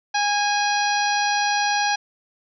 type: harmonic tone with a mistuned harmonic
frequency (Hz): 821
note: G#5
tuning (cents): -20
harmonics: 1 / 2 / 3 / 4 / 5 / 6 / 7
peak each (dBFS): -21 / -25 / -29 / -33 / -30 / -32 / -30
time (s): 0.14-1.96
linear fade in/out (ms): 10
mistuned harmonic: 3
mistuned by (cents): +24
effects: none